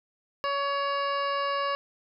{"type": "harmonic tone", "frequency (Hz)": 562, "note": "C#5", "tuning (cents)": 24, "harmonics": [1, 2, 3, 4, 5, 7, 8, 9], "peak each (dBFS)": [-31, -28, -36, -43, -38, -46, -46, -44], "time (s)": [0.44, 1.75], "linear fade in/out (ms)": 0, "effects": []}